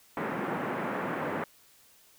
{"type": "band-pass noise", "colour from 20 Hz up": "pink", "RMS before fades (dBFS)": -33, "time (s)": [0.17, 1.44], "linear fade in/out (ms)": 2, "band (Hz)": [170, 1900], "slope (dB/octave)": 24, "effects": ["white hiss -60 dBFS RMS until 2.18 s"]}